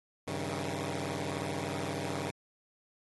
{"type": "tone cluster", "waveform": "10% pulse", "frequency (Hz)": [96.5, 137.4, 156.5], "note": ["G2", "C#3", "D#3"], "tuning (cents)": [-27, -15, 10], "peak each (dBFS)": -30, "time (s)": [0.27, 2.31], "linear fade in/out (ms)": 10, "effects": ["AAC 32 kbps"]}